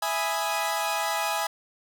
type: chord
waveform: sawtooth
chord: E major seventh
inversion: none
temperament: equal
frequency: 659.3 / 830.6 / 987.8 / 1244.5 Hz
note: E5 / G#5 / B5 / D#6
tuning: 0 / 0 / 0 / 0 cents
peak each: -28 / -25 / -29 / -29 dBFS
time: 0.02-1.47 s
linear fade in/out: 5 ms
effects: none